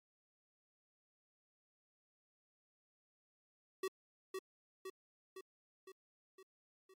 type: tone with echo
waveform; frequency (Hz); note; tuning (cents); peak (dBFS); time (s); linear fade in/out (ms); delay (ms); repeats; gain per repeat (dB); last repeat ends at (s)
square; 379.6; F#4; +44; -37; 3.83-3.88; 5; 510; 6; -4; 6.94
effects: MP3 64 kbps